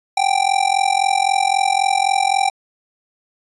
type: tone with amplitude modulation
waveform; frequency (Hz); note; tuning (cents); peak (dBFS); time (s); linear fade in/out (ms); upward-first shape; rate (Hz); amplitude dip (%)
square; 784; G5; 0; -11; 0.17-2.5; 5; sine; 43.8; 95
effects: resampled to 24000 Hz